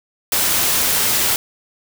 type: noise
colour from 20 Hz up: white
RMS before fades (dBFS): -17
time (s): 0.32-1.36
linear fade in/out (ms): 2
effects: none